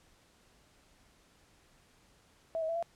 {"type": "tone with pitch steps", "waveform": "sine", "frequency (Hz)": [654, 637, 665, 679], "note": ["E5", "D#5", "E5", "F5"], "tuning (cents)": [-14, 41, 15, -49], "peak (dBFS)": -31, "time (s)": [2.55, 2.826], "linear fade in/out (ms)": 0, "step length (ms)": 69, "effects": ["pink hiss -65 dBFS RMS until 2.95 s", "low-pass 10000 Hz 12 dB/octave"]}